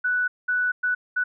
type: tone bursts at uneven times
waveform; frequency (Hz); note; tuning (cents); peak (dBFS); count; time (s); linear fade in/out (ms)
sine; 1483; F#6; +4; -20; 4; 0.04-0.28 / 0.48-0.72 / 0.83-0.95 / 1.16-1.24; 10
effects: none